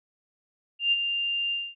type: tone with ADSR envelope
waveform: sine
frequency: 2794 Hz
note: F7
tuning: in tune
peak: -18 dBFS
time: 0.79-1.75 s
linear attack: 130 ms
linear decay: 32 ms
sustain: -7 dB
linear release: 230 ms
effects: none